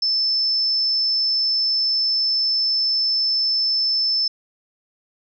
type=tone; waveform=sine; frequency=5274 Hz; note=E8; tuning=in tune; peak=-17 dBFS; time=0.02-4.28 s; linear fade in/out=5 ms; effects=none